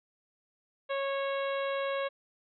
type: harmonic tone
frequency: 550 Hz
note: C#5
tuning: 14 cents flat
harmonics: 1 / 2 / 3 / 4 / 5 / 6 / 7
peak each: -31 / -37 / -41 / -43 / -45 / -47 / -48 dBFS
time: 0.89-2.09 s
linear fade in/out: 20 ms
effects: none